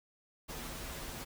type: noise with comb filter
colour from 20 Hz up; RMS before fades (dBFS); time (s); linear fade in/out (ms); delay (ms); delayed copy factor
pink; -43; 0.48-1.25; 20; 10; -0.8
effects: none